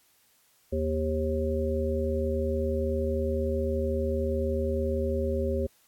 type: harmonic tone with a mistuned harmonic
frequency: 78.7 Hz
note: D#2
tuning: 20 cents sharp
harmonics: 1 / 3 / 5 / 7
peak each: -29 / -33 / -31 / -31 dBFS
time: 0.72-5.67 s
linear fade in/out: 10 ms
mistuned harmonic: 7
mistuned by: -34 cents
effects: white hiss -64 dBFS RMS until 5.87 s + AAC 64 kbps